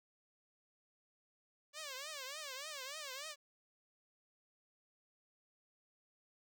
5% pulse tone with vibrato, 568 Hz, C#5, 42 cents sharp, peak -33 dBFS, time 1.73-3.36 s, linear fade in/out 50 ms, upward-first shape triangle, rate 3.4 Hz, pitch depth 210 cents each way, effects none

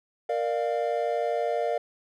triangle chord, Bb major, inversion none, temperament equal with one note detuned, 466.2 / 598.3 / 698.5 Hz, Bb4 / D5 / F5, 0 / +32 / 0 cents, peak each -27 dBFS, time 0.29-1.78 s, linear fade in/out 5 ms, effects none

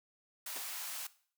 white high-pass noise, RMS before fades -42 dBFS, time 0.46-1.07 s, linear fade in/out 5 ms, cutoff 650 Hz, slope 24 dB/octave
pink noise with exponential decay, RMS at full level -38 dBFS, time 0.56-0.65 s, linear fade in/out 1 ms, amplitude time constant 19 ms
effects noise-tail reverb RT60 0.5 s tail -18 dB re dry + high-pass 400 Hz 12 dB/octave

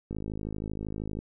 click train, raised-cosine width 3 ms, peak -22 dBFS, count 58, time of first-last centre 0.11-1.19 s, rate 52.8 Hz, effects none

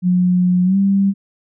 sine tone with pitch glide, 180.3 to 196.62 Hz, F#3 to G3, -45 to +5 cents, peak -11 dBFS, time 0.02-1.14 s, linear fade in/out 50 ms, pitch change +150 cents, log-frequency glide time 0.64-0.77 s, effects none

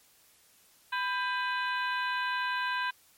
harmonic tone with a mistuned harmonic, 498.7 Hz, B4, 17 cents sharp, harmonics 2 / 3 / 4 / 5 / 6 / 7 / 8, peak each -32 / -32 / -45 / -39 / -42 / -47 / -43 dBFS, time 0.92-2.91 s, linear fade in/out 10 ms, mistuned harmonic 3, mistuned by +100 cents, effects white hiss -62 dBFS RMS until 3.17 s + MP3 64 kbps

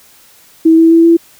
sine tone with pitch steps, 324 / 327.6 / 331.2 / 334.8 Hz, E4 / E4 / E4 / E4, -30 / -11 / +8 / +27 cents, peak -3 dBFS, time 0.65-1.17 s, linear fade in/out 10 ms, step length 130 ms, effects white hiss -44 dBFS RMS until 1.39 s

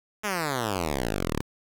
5% pulse exponential sweep, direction down, 218.8 to 32.7 Hz, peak -15 dBFS, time 0.23-1.42 s, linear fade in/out 20 ms, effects 8-bit

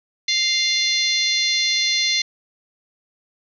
harmonic tone with a mistuned harmonic, 698 Hz, F5, 1 cent flat, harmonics 3 / 4 / 5 / 6 / 7 / 8 / 9, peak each -23 / -32 / -23 / -21 / -31 / -29 / -31 dBFS, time 0.28-2.22 s, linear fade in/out 5 ms, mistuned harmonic 8, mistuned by +28 cents, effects none

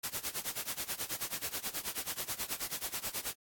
white noise with tremolo, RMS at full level -35 dBFS, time 0.03-3.34 s, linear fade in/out 10 ms, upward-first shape sine, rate 9.3 Hz, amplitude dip 90%, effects AAC 64 kbps

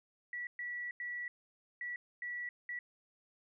sine tone bursts at uneven times, 1945 Hz, B6, 27 cents flat, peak -38 dBFS, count 6, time 0.33-0.47 / 0.59-0.91 / 1-1.28 / 1.81-1.96 / 2.22-2.49 / 2.69-2.79 s, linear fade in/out 2 ms, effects none

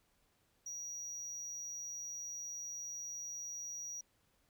sine tone, 5770 Hz, F#8, 44 cents flat, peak -39 dBFS, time 0.66-4.01 s, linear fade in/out 5 ms, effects tanh soft clip ceiling -41 dBFS + pink hiss -75 dBFS RMS until 4.49 s

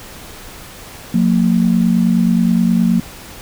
sine tone pair together, 179.81 / 229.3 Hz, F#3 / A#3, -49 / -28 cents, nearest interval major third, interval 421 cents, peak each -13 dBFS, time 1.14-3 s, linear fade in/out 5 ms, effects pink hiss -35 dBFS RMS until 3.41 s

